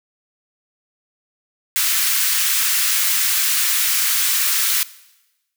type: high-pass noise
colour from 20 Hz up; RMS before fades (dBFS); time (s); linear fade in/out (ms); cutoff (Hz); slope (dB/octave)
white; -18; 1.76-4.83; 0; 1300; 24
effects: noise-tail reverb RT60 1.0 s tail -19 dB re dry